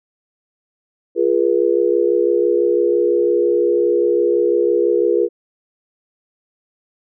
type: chord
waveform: sine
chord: F diminished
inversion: none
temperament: equal with one note detuned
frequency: 349.2 / 415.3 / 481.2 Hz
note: F4 / Ab4 / Cb5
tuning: 0 / 0 / -45 cents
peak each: -17 dBFS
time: 1.15-5.29 s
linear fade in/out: 50 ms
effects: none